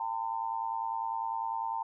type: tone with amplitude modulation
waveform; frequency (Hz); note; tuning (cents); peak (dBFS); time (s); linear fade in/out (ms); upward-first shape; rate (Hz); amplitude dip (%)
sine; 905; A5; +48; -27; 0-1.83; 5; sine; 110; 90
effects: none